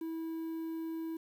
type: tone with quantisation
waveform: triangle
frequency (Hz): 325.5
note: E4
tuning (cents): -22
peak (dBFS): -34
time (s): 0.01-1.17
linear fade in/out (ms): 5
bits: 10
effects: none